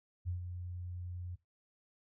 sine tone with ADSR envelope, 89 Hz, F2, 33 cents sharp, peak -33 dBFS, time 0.25-1.36 s, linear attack 32 ms, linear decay 120 ms, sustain -7 dB, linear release 17 ms, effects noise-tail reverb RT60 0.2 s tail -18 dB re dry

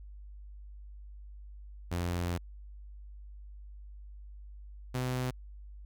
sawtooth tone pair in turn, 87.31 / 127.01 Hz, F2 / B2, 0 / +49 cents, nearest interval tritone, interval 649 cents, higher second, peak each -27 dBFS, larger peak neither, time 1.91-2.38 / 4.94-5.31 s, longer first, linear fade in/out 10 ms, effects added 50 Hz sine -45 dBFS peak until 5.85 s

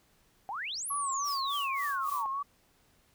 sine exponential two-way sweep, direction up then down, 740 to 11440 to 847 Hz, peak -34 dBFS, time 0.49-2.26 s, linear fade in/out 0 ms, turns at 0.89 s
sine tone with vibrato, 1113 Hz, C#6, 7 cents sharp, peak -31 dBFS, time 0.9-2.43 s, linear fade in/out 10 ms, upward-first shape triangle, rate 3.4 Hz, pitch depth 73 cents each way
blue noise with tremolo, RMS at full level -44 dBFS, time 1.23-2.26 s, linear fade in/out 50 ms, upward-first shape sine, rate 3.6 Hz, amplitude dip 90%
effects pink hiss -67 dBFS RMS until 3.14 s

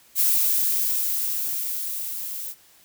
violet noise with level ramp, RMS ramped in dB -19 to -33 dBFS, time 0.15-2.55 s, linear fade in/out 50 ms, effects white hiss -55 dBFS RMS until 2.84 s

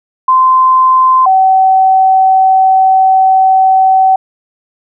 sine tone pair in turn, 1036 / 761 Hz, C6 / F#5, -17 / +48 cents, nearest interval perfect fourth, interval 535 cents, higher first, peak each -4 dBFS, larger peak neither, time 0.28-1.26 / 1.26-4.16 s, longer second, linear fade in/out 5 ms, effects none

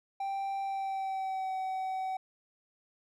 triangle tone with pitch glide, 784 to 757.3 Hz, G5 to F#5, 0 to +40 cents, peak -30 dBFS, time 0.2-2.17 s, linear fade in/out 5 ms, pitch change -60 cents, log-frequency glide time 0.62-1.54 s, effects none

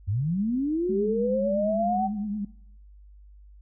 sine linear sweep, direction up, 87.31 to 770 Hz, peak -23 dBFS, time 0.07-2.08 s, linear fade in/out 20 ms
sine tone with vibrato, 207.7 Hz, G#3, in tune, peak -27 dBFS, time 0.89-2.45 s, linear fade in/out 5 ms, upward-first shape triangle, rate 9 Hz, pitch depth 75 cents each way
effects noise-tail reverb RT60 0.7 s tail -19 dB re dry + added 50 Hz sine -47 dBFS peak until 3.61 s

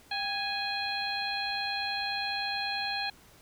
harmonic tone with a mistuned harmonic, 830.6 Hz, G#5, in tune, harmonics 1 / 2 / 3 / 4 / 5, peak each -35 / -37 / -37 / -40 / -35 dBFS, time 0.11-3.1 s, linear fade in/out 5 ms, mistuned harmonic 1, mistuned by -77 cents, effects pink hiss -57 dBFS RMS until 3.41 s

